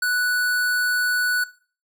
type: tone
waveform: square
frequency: 1480 Hz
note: F#6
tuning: in tune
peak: -20 dBFS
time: 0.02-1.44 s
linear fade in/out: 5 ms
effects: noise-tail reverb RT60 0.4 s tail -18 dB re dry